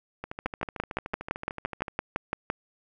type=two click trains; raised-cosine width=0.5 ms; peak=-12 / -20 dBFS; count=13 / 23; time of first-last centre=0.46-2.501 / 0.24-1.882 s; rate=5.88 / 13.4 Hz; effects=none